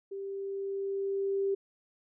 sine tone with level ramp, 393.1 Hz, G4, 5 cents sharp, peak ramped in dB -36 to -26 dBFS, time 0.11-1.55 s, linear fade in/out 10 ms, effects none

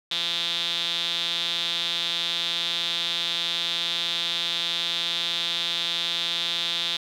sawtooth tone with band-pass filter, 170.4 Hz, F3, 42 cents flat, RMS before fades -27 dBFS, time 0.11-6.97 s, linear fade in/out 5 ms, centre 3600 Hz, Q 7.8, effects 9-bit

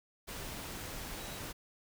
sine tone in noise, 3886 Hz, B7, 29 cents flat, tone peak -54 dBFS, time 1.18-1.38 s, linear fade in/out 20 ms, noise pink, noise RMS -43 dBFS, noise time 0.27-1.53 s, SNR -14 dB, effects none

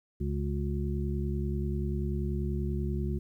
harmonic tone with a mistuned harmonic, 70.3 Hz, C#2, 25 cents sharp, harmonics 1 / 2 / 3 / 5, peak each -31 / -34 / -36 / -38 dBFS, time 0.2-3.19 s, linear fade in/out 10 ms, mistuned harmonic 5, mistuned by +37 cents, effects 11-bit

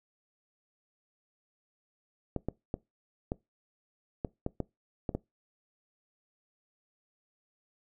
clicks, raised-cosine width 2 ms, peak -18 dBFS, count 9, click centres 2.363 / 2.486 / 2.741 / 3.319 / 4.248 / 4.464 / 4.603 / 5.092 / 5.15 s, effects noise-tail reverb RT60 0.2 s tail -22 dB re dry

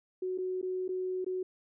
sine tone with dropouts, 370 Hz, F#4, in tune, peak -31 dBFS, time 0.22-1.43 s, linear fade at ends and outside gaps 5 ms, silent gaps 0.378-0.384 / 0.615-0.627 / 0.88-0.889 / 1.246-1.263 s, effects none

